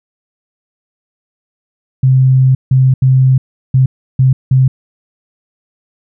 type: tone bursts at uneven times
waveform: sine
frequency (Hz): 130.81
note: C3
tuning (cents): 0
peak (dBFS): -5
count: 6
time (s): 2.03-2.55 / 2.71-2.94 / 3.02-3.38 / 3.74-3.86 / 4.19-4.33 / 4.51-4.68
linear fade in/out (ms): 5
effects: none